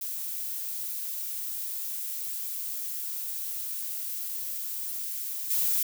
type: noise with level steps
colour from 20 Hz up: violet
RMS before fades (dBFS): -34 / -26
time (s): 0.01-5.83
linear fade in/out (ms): 5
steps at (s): 5.5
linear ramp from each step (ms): 10
effects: none